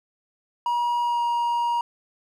triangle tone with pitch glide, 957 to 948.2 Hz, A#5 to A#5, +45 to +29 cents, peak -19 dBFS, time 0.66-1.81 s, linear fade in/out 2 ms, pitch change -16 cents, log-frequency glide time 1.02-1.23 s, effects none

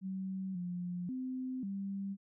sine tone with pitch steps, 190 / 177.5 / 257.4 / 196.7 Hz, F#3 / F3 / C4 / G3, +46 / +28 / -28 / +6 cents, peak -36 dBFS, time 0.01-2.17 s, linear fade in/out 50 ms, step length 540 ms, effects none

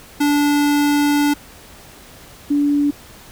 square / sine tone pair in turn, 290.6 / 288.8 Hz, D4 / D4, -18 / -29 cents, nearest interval unison, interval 11 cents, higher first, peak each -14 / -13 dBFS, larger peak second, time 0.2-1.34 / 2.5-2.91 s, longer first, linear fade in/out 10 ms, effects pink hiss -42 dBFS RMS until 3.31 s

